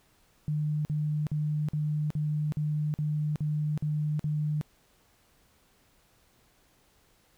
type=tone bursts; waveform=sine; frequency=150.9 Hz; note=D3; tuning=47 cents sharp; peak=-26 dBFS; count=10; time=0.48-4.612 s; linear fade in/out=0 ms; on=370 ms; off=48 ms; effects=pink hiss -65 dBFS RMS until 7.37 s